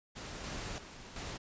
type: noise with level steps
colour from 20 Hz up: pink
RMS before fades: -44 / -41 / -50 / -42 dBFS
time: 0.15-1.38 s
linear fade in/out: 20 ms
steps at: 0.44 / 0.78 / 1.16 s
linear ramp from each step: 2 ms
effects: resampled to 16000 Hz